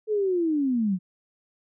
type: linear sweep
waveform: sine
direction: down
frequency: 439.2 to 174.61 Hz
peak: -21 dBFS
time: 0.07-0.99 s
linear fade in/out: 50 ms
effects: none